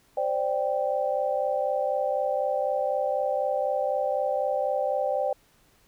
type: chord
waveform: sine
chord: C suspended second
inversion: none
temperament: equal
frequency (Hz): 523.3 / 587.3 / 784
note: C5 / D5 / G5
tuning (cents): 0 / 0 / 0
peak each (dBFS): -28 / -27 / -29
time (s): 0.17-5.33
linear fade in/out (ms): 5
effects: pink hiss -62 dBFS RMS until 5.87 s